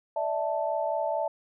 sine chord, D suspended second, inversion none, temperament equal with one note detuned, 587.3 / 651.7 / 880 Hz, D5 / E5 / A5, 0 / -20 / 0 cents, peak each -31 / -29 / -31 dBFS, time 0.16-1.28 s, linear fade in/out 5 ms, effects none

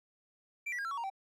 triangle tone with pitch steps, 2349 / 1952.6 / 1623.1 / 1349.1 / 1121.5 / 932.2 / 774.9 Hz, D7 / B6 / G#6 / E6 / C#6 / A#5 / G5, 0 / -20 / -40 / +40 / +20 / 0 / -20 cents, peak -33 dBFS, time 0.66-1.101 s, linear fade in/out 10 ms, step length 63 ms, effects none

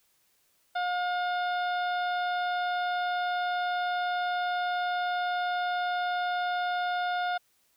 harmonic tone, 715 Hz, F5, 41 cents sharp, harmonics 1 / 2 / 3 / 4 / 5 / 6 / 7, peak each -28 / -33 / -46 / -48 / -41 / -51 / -54 dBFS, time 0.75-7.38 s, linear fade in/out 10 ms, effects white hiss -69 dBFS RMS until 7.76 s

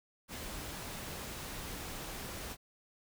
pink noise, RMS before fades -43 dBFS, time 0.28-2.57 s, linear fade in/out 50 ms, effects none

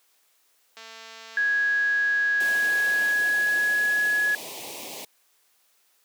click train, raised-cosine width 0.2 ms, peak -26 dBFS, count 529, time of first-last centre 0.77-3.117 s, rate 225 Hz
sine tone with pitch glide, 1661.2 to 1683.4 Hz, G#6 to G#6, 0 to +23 cents, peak -20 dBFS, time 1.37-4.35 s, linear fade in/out 2 ms, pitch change +23 cents, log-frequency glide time 2.43-4.14 s
pink band-stop noise, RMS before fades -35 dBFS, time 2.4-5.05 s, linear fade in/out 5 ms, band 1000 to 2100 Hz, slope 48 dB/octave
effects white hiss -65 dBFS RMS until 6.04 s + high-pass 400 Hz 12 dB/octave

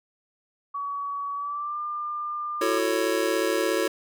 sine tone with pitch glide, 1132 to 1198.6 Hz, C#6 to D6, +36 to +35 cents, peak -28 dBFS, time 0.74-2.79 s, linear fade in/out 10 ms, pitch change +99 cents, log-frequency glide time 1.34-1.79 s
square chord, F# minor seventh, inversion third, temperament just, 333 / 370 / 444 / 555 Hz, E4 / F#4 / A4 / C#5, +18 / 0 / +16 / +2 cents, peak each -29 dBFS, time 2.61-3.88 s, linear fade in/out 5 ms
effects none

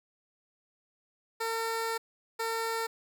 15% pulse tone bursts at uneven times, 453.5 Hz, A#4, 48 cents flat, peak -24 dBFS, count 2, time 1.4-1.98 / 2.39-2.87 s, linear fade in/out 10 ms, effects none

